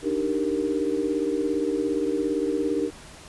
sine chord, Eb major seventh, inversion third, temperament equal, 293.7 / 311.1 / 392 / 466.2 Hz, D4 / Eb4 / G4 / Bb4, 0 / 0 / 0 / 0 cents, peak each -28 dBFS, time 0.02-2.91 s, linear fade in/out 50 ms, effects pink hiss -45 dBFS RMS until 3.28 s + resampled to 24000 Hz

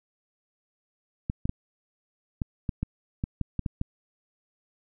clicks, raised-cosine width 5 ms, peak -15 dBFS, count 11, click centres 1.299 / 1.455 / 1.494 / 2.418 / 2.692 / 2.83 / 3.239 / 3.413 / 3.593 / 3.662 / 3.814 s, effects none

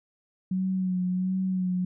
sine tone with vibrato, 185 Hz, F#3, in tune, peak -24 dBFS, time 0.51-1.85 s, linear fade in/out 5 ms, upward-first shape sine, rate 1.4 Hz, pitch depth 32 cents each way, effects none

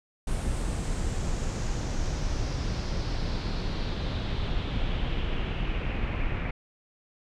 brown noise with low-pass filter sweep, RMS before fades -29 dBFS, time 0.27-6.51 s, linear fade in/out 5 ms, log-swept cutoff 9200 to 2300 Hz, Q 3.4, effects none

